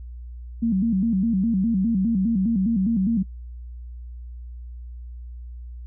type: tone with vibrato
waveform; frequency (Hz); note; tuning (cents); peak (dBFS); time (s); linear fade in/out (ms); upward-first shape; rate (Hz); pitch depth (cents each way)
sine; 208.6; G#3; +8; -18; 0.62-3.23; 10; square; 4.9; 170
effects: noise-tail reverb RT60 0.1 s tail -25 dB re dry + added 60 Hz sine -34 dBFS peak until 5.86 s